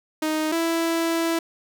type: tone pair in turn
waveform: sawtooth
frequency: 311.1 / 331.2 Hz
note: D#4 / E4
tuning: 0 / +8 cents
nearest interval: minor second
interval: 108 cents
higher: second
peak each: -18 / -17 dBFS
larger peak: second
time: 0.22-0.52 / 0.52-1.39 s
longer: second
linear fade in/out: 5 ms
effects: none